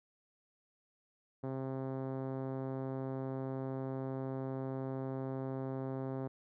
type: tone with low-pass filter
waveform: 5% pulse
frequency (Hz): 132.8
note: C3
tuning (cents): +26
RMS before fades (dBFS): -39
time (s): 1.43-6.28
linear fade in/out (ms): 10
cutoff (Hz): 440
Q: 0.65
effects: none